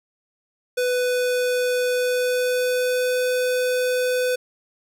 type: tone with pitch glide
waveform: square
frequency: 497.5 to 501.8 Hz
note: B4 to B4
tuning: +13 to +28 cents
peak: -20 dBFS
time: 0.77-4.36 s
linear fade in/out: 10 ms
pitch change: +15 cents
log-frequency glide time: 1.9-3.2 s
effects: none